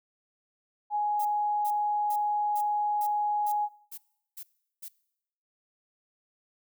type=tone; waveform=sine; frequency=834 Hz; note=G#5; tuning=7 cents sharp; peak=-25 dBFS; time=0.9-3.69 s; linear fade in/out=50 ms
type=noise bursts; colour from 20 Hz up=violet; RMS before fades=-41 dBFS; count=9; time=1.19-4.886 s; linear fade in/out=10 ms; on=64 ms; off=390 ms
effects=noise-tail reverb RT60 0.8 s tail -22 dB re dry